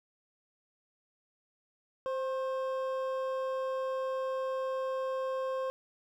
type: tone pair together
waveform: triangle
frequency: 523.3 / 1071.7 Hz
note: C5 / C6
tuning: 0 / +41 cents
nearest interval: octave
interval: 1241 cents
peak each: -30 / -37 dBFS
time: 2.06-5.7 s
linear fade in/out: 0 ms
effects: none